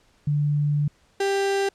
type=tone pair in turn; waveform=sine / 35% pulse; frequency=146.83 / 394.5 Hz; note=D3 / G4; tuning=0 / +11 cents; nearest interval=octave + perfect fourth; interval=1711 cents; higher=second; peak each=-19 / -19 dBFS; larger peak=neither; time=0.27-0.88 / 1.2-1.69 s; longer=first; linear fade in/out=5 ms; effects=pink hiss -61 dBFS RMS until 1.74 s + low-pass 8000 Hz 12 dB/octave